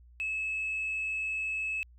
sine tone, 2594 Hz, E7, 28 cents flat, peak -29 dBFS, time 0.2-1.83 s, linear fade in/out 0 ms, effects tanh soft clip ceiling -27 dBFS + added 60 Hz sine -53 dBFS peak until 1.98 s

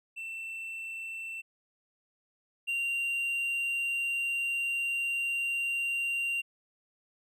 triangle tone pair in turn, 2683 / 2768 Hz, E7 / F7, +30 / -16 cents, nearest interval minor second, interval 54 cents, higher second, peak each -35 / -27 dBFS, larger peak second, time 0.16-1.42 / 2.67-6.42 s, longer second, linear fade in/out 20 ms, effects none

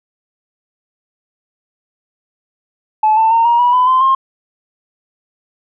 sine tone with pitch steps, 863 / 889.3 / 916.4 / 944.4 / 973.2 / 1002.8 / 1033.4 / 1064.9 Hz, A5 / A5 / A#5 / A#5 / B5 / B5 / C6 / C6, -34 / +18 / -30 / +22 / -26 / +26 / -22 / +30 cents, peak -7 dBFS, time 3.03-4.15 s, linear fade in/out 5 ms, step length 140 ms, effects tanh soft clip ceiling -4 dBFS

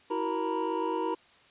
triangle tone cluster, 325.9 / 374.6 / 469.8 / 923 / 981 Hz, E4 / F#4 / A#4 / A#5 / B5, -20 / +21 / +13 / -17 / -12 cents, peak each -32 / -33 / -32 / -33 / -33 dBFS, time 0.1-1.15 s, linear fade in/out 10 ms, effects white hiss -59 dBFS RMS until 1.5 s + resampled to 8000 Hz

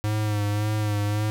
square tone with vibrato, 105.1 Hz, G#2, 21 cents sharp, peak -23 dBFS, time 0.04-1.3 s, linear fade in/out 0 ms, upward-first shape sine, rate 1.8 Hz, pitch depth 36 cents each way, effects none

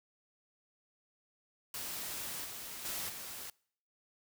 white noise with level steps, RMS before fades -41 / -45 / -39 / -45 dBFS, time 1.74-3.5 s, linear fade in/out 2 ms, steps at 2.44 / 2.84 / 3.08 s, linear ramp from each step 20 ms, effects noise-tail reverb RT60 0.6 s tail -25 dB re dry

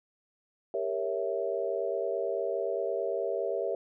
sine chord, G diminished seventh, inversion none, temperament equal with one note detuned, 396.8 / 466.2 / 554.4 / 659.3 Hz, G4 / Bb4 / Db5 / Fb5, +21 / 0 / 0 / 0 cents, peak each -34 dBFS, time 0.74-3.75 s, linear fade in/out 2 ms, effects none

